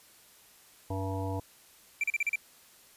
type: harmonic tone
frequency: 96.1 Hz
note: G2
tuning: 34 cents flat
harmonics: 1 / 3 / 5 / 7 / 9 / 10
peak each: -33 / -38 / -40 / -41 / -43 / -43 dBFS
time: 0.9-1.4 s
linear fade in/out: 5 ms
type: tone bursts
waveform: triangle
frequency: 2349 Hz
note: D7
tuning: in tune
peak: -24 dBFS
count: 6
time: 2.01-2.357 s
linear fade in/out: 2 ms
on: 27 ms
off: 37 ms
effects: white hiss -58 dBFS RMS until 2.96 s + resampled to 32000 Hz